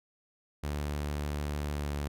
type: tone with pitch glide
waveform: sawtooth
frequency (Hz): 73.42 to 72.41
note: D2 to D2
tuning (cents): 0 to -24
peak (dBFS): -28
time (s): 0.63-2.08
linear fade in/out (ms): 10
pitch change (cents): -24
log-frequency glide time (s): 1.69-1.94
effects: none